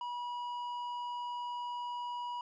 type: tone with tanh clipping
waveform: sine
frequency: 970 Hz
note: B5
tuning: 31 cents flat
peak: -38 dBFS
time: 0.01-2.41 s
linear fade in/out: 2 ms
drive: 8 dB
effects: none